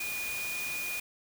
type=tone in noise; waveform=sine; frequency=2450 Hz; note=D#7; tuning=27 cents flat; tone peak=-34 dBFS; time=0-1 s; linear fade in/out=5 ms; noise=white; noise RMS=-39 dBFS; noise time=0-1 s; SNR=+2 dB; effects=none